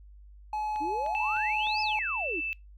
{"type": "tone", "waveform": "triangle", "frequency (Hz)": 852, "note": "G#5", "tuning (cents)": 44, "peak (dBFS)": -27, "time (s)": [0.53, 1.99], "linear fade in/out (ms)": 2}
{"type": "click train", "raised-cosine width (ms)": 0.3, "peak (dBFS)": -30, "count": 4, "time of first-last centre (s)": [0.76, 1.669], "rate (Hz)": 3.3}
{"type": "exponential two-way sweep", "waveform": "sine", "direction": "up then down", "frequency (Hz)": [285, 5274, 285], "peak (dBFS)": -33, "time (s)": [0.8, 2.41], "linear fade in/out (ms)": 20, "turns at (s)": 1.81}
{"type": "tone with vibrato", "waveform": "sine", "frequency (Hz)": 2637, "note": "E7", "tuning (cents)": 0, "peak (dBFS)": -30, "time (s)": [1.15, 2.53], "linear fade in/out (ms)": 0, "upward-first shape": "triangle", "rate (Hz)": 1.1, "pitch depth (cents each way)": 15}
{"effects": ["noise-tail reverb RT60 0.2 s tail -24 dB re dry", "added 50 Hz sine -48 dBFS peak until 2.77 s"]}